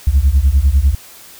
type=beating tone pair; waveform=sine; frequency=63.9 / 73.9 Hz; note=C2 / D2; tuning=-40 / +11 cents; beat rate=10 Hz; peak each=-10 dBFS; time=0.07-0.95 s; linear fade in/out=5 ms; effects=tanh soft clip ceiling -4 dBFS + white hiss -39 dBFS RMS until 1.39 s